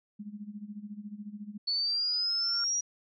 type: tone with tremolo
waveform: sine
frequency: 207.7 Hz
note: G#3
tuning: in tune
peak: -36 dBFS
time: 0.19-1.58 s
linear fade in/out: 10 ms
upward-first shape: sine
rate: 14 Hz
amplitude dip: 80%
type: tone with exponential growth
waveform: sine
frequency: 1396.9 Hz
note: F6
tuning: in tune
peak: -36 dBFS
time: 1.67-2.64 s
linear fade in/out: 1 ms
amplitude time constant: 210 ms
type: exponential sweep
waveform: sine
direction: up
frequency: 4425 to 5780 Hz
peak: -27 dBFS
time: 1.67-2.81 s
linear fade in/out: 10 ms
effects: none